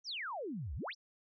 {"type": "exponential two-way sweep", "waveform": "sine", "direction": "down then up", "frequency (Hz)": [6272, 58.27, 6272], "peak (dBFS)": -38, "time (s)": [0.04, 0.95], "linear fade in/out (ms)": 50, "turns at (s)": 0.75, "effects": []}